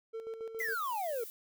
triangle tone with tremolo, 450 Hz, A4, 39 cents sharp, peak -35 dBFS, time 0.13-0.75 s, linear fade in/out 20 ms, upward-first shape square, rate 7.2 Hz, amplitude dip 55%
violet noise, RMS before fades -46 dBFS, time 0.59-1.3 s, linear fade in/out 0 ms
triangle exponential sweep, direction down, 2093 to 440 Hz, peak -31 dBFS, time 0.6-1.24 s, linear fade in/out 5 ms
effects none

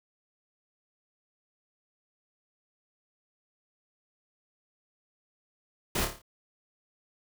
pink noise with echo, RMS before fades -29 dBFS, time 5.95-6.05 s, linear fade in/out 5 ms, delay 28 ms, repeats 6, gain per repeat -5 dB, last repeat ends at 6.218 s, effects none

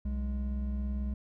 triangle tone pair together, 63.23 / 207.7 Hz, B1 / G#3, +41 / 0 cents, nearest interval octave + major sixth, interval 2059 cents, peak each -29 / -36 dBFS, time 0.05-1.14 s, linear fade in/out 5 ms, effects none

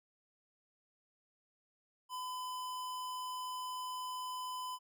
square tone, 1009 Hz, B5, 37 cents sharp, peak -40 dBFS, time 2.09-4.79 s, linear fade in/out 50 ms, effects none

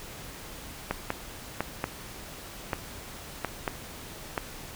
clicks, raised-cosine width 0.5 ms, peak -12 dBFS, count 8, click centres 0.91 / 1.104 / 1.606 / 1.841 / 2.732 / 3.447 / 3.678 / 4.378 s, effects pink hiss -43 dBFS RMS until 4.75 s

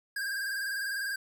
square tone with vibrato, 1603 Hz, G6, 38 cents sharp, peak -32 dBFS, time 0.16-1.16 s, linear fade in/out 5 ms, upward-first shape sine, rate 20 Hz, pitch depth 61 cents each way, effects 11-bit

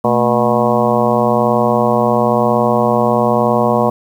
harmonic tone with a mistuned harmonic, 121 Hz, B2, 35 cents flat, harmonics 1 / 2 / 3 / 4 / 5 / 6 / 7 / 8 / 9, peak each -22 / -17 / -23 / -17 / -17 / -19 / -23 / -20 / -21 dBFS, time 0.04-3.9 s, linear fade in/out 5 ms, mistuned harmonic 2, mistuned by -130 cents, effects 7-bit

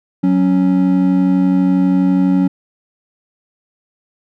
triangle tone pair together, 185 / 277.2 Hz, F#3 / C#4, 0 / 0 cents, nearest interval perfect fifth, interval 700 cents, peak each -11 dBFS, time 0.23-2.48 s, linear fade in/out 10 ms, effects none

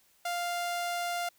sawtooth tone, 698.5 Hz, F5, in tune, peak -27 dBFS, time 0.25-1.29 s, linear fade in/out 5 ms, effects white hiss -66 dBFS RMS until 1.38 s

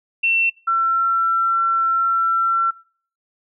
sine tone pair in turn, 2701 / 1350.5 Hz, E7 / E6, +42 / +42 cents, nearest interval octave, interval 1200 cents, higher first, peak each -15 dBFS, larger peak neither, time 0.23-0.5 / 0.67-2.71 s, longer second, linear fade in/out 10 ms, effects noise-tail reverb RT60 0.5 s tail -23 dB re dry

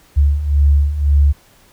sine beating tone pair, 70.4 / 72.3 Hz, C#2 / D2, +27 / -27 cents, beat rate 1.9 Hz, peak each -16 / -11 dBFS, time 0.16-1.33 s, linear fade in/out 20 ms, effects pink hiss -50 dBFS RMS until 1.72 s

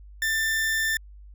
40% pulse tone, 1781 Hz, A6, 21 cents sharp, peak -22 dBFS, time 0.22-0.97 s, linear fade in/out 2 ms, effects added 50 Hz sine -43 dBFS peak until 1.34 s

